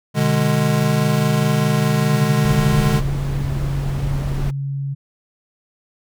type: chord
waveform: square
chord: G# diminished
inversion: first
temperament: just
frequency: 124.59 / 149.51 / 207.7 Hz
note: B2 / D3 / G#3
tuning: +16 / +31 / 0 cents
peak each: -22 / -18 / -21 dBFS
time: 0.14-3.02 s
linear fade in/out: 50 ms
type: tone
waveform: sine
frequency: 138.59 Hz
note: C#3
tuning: in tune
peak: -21 dBFS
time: 2.09-4.95 s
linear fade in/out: 20 ms
type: noise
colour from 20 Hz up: brown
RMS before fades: -24 dBFS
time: 2.44-4.51 s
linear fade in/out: 10 ms
effects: none